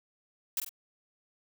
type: noise with echo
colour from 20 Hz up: blue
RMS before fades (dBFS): -30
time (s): 0.57-0.6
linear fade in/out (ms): 2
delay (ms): 46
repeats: 2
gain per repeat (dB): -7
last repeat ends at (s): 0.692
effects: none